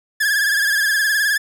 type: tone with vibrato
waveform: 45% pulse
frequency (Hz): 1671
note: G#6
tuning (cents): +10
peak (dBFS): -15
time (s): 0.2-1.38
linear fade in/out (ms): 10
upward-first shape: sine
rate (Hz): 19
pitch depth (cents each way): 74
effects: none